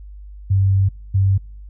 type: tone bursts at uneven times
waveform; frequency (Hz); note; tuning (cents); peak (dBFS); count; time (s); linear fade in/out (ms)
sine; 97; G2; -18; -12; 2; 0.5-0.89 / 1.14-1.38; 10
effects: noise-tail reverb RT60 0.5 s tail -26 dB re dry + added 50 Hz sine -34 dBFS peak until 1.69 s